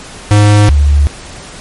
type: tone pair in turn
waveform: square / sine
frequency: 104 / 72.04 Hz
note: G#2 / D2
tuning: +3 / -33 cents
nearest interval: tritone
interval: 636 cents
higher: first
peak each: -4 dBFS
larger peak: neither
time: 0.31-0.69 / 0.69-1.07 s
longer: neither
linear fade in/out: 0 ms
effects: pink hiss -30 dBFS RMS until 1.6 s + MP3 48 kbps